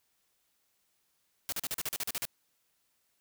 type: noise bursts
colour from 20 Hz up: white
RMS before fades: -34 dBFS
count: 11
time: 1.49-2.253 s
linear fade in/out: 0 ms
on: 33 ms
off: 40 ms
effects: white hiss -75 dBFS RMS until 3.2 s